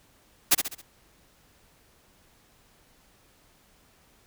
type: noise with echo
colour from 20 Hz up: white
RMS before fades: -18 dBFS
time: 0.51-0.55 s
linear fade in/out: 10 ms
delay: 67 ms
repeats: 4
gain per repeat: -7 dB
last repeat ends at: 0.818 s
effects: pink hiss -61 dBFS RMS until 4.26 s